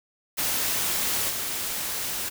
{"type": "noise with level steps", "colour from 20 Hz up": "white", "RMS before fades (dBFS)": [-26, -30], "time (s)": [0.37, 2.3], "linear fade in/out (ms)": 20, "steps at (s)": 1.29, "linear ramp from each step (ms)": 20, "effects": []}